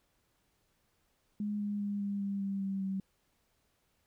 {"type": "tone with pitch steps", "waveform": "sine", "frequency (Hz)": [207.7, 205.4, 203.2, 201, 198.78, 196.61, 194.46, 192.34], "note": ["G#3", "G#3", "G#3", "G3", "G3", "G3", "G3", "G3"], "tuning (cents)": [0, -19, -38, 44, 24, 5, -14, -33], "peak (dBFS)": -32, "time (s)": [1.4, 3], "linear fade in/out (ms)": 2, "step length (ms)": 200, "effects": ["pink hiss -75 dBFS RMS until 4.06 s"]}